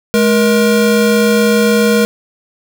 square tone pair together, 211.5 / 474.7 Hz, G#3 / A#4, +32 / +31 cents, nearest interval octave + major second, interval 1399 cents, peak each -12 dBFS, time 0.14-2.05 s, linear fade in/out 0 ms, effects none

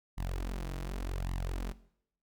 sawtooth tone with flanger, 45.01 Hz, F#1, 47 cents flat, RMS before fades -36 dBFS, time 0.17-1.73 s, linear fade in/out 20 ms, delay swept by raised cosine 1 to 6.4 ms, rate 0.87 Hz, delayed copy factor +0.9, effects noise-tail reverb RT60 0.7 s tail -18 dB re dry

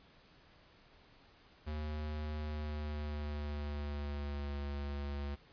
square tone with pitch glide, 76 to 71.32 Hz, D#2 to C#2, -40 to +50 cents, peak -38 dBFS, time 1.66-5.36 s, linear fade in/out 20 ms, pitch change -110 cents, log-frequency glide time 2.39-4.58 s, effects pink hiss -63 dBFS RMS until 5.52 s + resampled to 11025 Hz

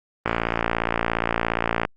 click train, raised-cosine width 0.5 ms, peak -5 dBFS, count 92, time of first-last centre 0.26-1.851 s, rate 57.2 Hz, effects Opus 24 kbps

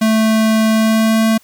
square tone with pitch glide, 220 to 222.3 Hz, A3 to A3, 0 to +18 cents, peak -11 dBFS, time 0.01-1.38 s, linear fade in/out 10 ms, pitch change +18 cents, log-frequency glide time 0.7-1.24 s, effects white hiss -51 dBFS RMS until 1.43 s

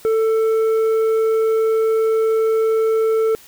sine tone with tanh clipping, 443.8 Hz, A4, 15 cents sharp, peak -15 dBFS, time 0.05-3.35 s, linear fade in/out 0 ms, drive 6 dB, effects white hiss -45 dBFS RMS until 3.47 s

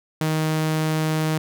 sawtooth tone, 156.8 Hz, D#3, 14 cents sharp, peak -16 dBFS, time 0.21-1.38 s, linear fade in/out 2 ms, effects none

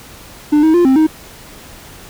triangle tone with pitch steps, 297.9 / 316.7 / 349.6 / 264.1 / 313.5 Hz, D4 / D#4 / F4 / C4 / D#4, +25 / +31 / +2 / +16 / +13 cents, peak -5 dBFS, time 0.52-1.07 s, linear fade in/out 10 ms, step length 110 ms, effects pink hiss -37 dBFS RMS until 2.09 s

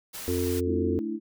white noise, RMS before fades -38 dBFS, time 0.13-0.61 s, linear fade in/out 20 ms
harmonic tone, 89 Hz, F2, 33 cents sharp, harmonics 1 / 3 / 4 / 5, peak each -30 / -30 / -30 / -30 dBFS, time 0.28-0.99 s, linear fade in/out 0 ms
sine chord, A suspended fourth, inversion none, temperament equal, 220 / 293.7 / 329.6 Hz, A3 / D4 / E4, 0 / 0 / 0 cents, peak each -33 / -35 / -31 dBFS, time 0.65-1.2 s, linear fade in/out 50 ms
effects none

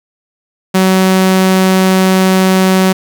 sawtooth tone, 188.1 Hz, F#3, 29 cents sharp, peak -3 dBFS, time 0.74-2.93 s, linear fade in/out 10 ms, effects 7-bit

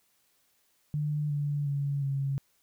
sine tone with pitch steps, 149.1 / 145.19 / 141.38 / 137.68 Hz, D3 / D3 / C#3 / C#3, +27 / -19 / +34 / -11 cents, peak -27 dBFS, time 0.94-2.38 s, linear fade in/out 0 ms, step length 360 ms, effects white hiss -70 dBFS RMS until 2.62 s

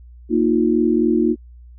sine chord, Bb suspended fourth, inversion none, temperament equal with one note detuned, 233.1 / 311.1 / 354.9 Hz, Bb3 / Eb4 / F4, 0 / 0 / +28 cents, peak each -18 dBFS, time 0.29-1.36 s, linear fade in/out 50 ms, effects added 60 Hz sine -39 dBFS peak until 1.78 s

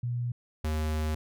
sine / square tone pair in turn, 121 / 77.45 Hz, B2 / D#2, -35 / -7 cents, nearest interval minor sixth, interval 772 cents, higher first, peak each -28 dBFS, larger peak neither, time 0.03-0.32 / 0.64-1.15 s, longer second, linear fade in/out 5 ms, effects none

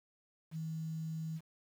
sine tone with quantisation, 160 Hz, D#3, 49 cents sharp, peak -37 dBFS, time 0.51-1.41 s, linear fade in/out 50 ms, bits 10, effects none

